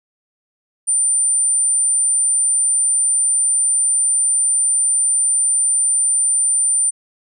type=tone; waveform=sine; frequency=9130 Hz; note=D9; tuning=50 cents flat; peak=-13 dBFS; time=0.87-6.91 s; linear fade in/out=20 ms; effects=none